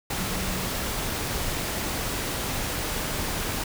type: tone in noise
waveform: sine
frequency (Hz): 185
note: F#3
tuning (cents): 0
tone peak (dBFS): -34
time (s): 0.2-0.68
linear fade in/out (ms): 5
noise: pink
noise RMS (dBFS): -29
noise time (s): 0.1-3.64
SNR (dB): -8
effects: none